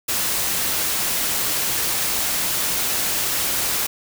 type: noise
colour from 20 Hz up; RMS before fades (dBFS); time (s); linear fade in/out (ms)
white; -22; 0.08-3.87; 10
effects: none